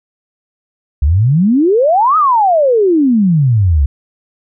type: exponential two-way sweep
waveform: sine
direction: up then down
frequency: 65.41 to 1297 to 65.41 Hz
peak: -7 dBFS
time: 1.02-3.86 s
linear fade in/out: 5 ms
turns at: 2.17 s
effects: none